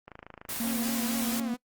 click train, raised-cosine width 0.5 ms, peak -28 dBFS, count 21, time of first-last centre 0.08-0.823 s, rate 26.9 Hz
white noise, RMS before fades -34 dBFS, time 0.49-1.4 s, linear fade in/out 2 ms
triangle tone, 230.8 Hz, A#3, 17 cents flat, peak -27 dBFS, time 0.6-1.54 s, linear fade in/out 2 ms
sawtooth tone with vibrato, 260 Hz, C4, 11 cents flat, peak -32 dBFS, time 0.63-1.57 s, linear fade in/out 20 ms, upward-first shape sine, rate 4.2 Hz, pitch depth 110 cents each way
effects noise-tail reverb RT60 0.1 s tail -23 dB re dry + Opus 24 kbps

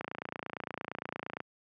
click train, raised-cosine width 0.5 ms, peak -21 dBFS, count 41, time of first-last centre 0.01-1.404 s, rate 28.7 Hz, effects high-pass 150 Hz 12 dB/octave

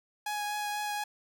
sawtooth tone with vibrato, 833 Hz, G#5, 5 cents sharp, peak -28 dBFS, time 0.26-1.04 s, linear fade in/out 5 ms, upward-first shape triangle, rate 4.1 Hz, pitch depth 13 cents each way, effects none

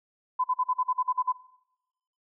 sine tone bursts, 1011 Hz, B5, 40 cents sharp, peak -22 dBFS, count 10, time 0.39-1.323 s, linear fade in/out 10 ms, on 51 ms, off 47 ms, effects noise-tail reverb RT60 0.9 s tail -21 dB re dry

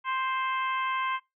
harmonic tone, 524 Hz, C5, 2 cents sharp, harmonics 2 / 3 / 4 / 5 / 6, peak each -28 / -36 / -36 / -39 / -42 dBFS, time 0.04-1.2 s, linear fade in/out 50 ms, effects noise-tail reverb RT60 0.2 s tail -22 dB re dry

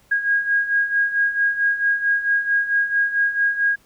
sine beating tone pair, 1633 / 1637.5 Hz, G#6 / G#6, -30 / -25 cents, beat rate 4.5 Hz, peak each -23 / -18 dBFS, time 0.11-3.76 s, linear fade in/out 10 ms, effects pink hiss -57 dBFS RMS until 3.85 s

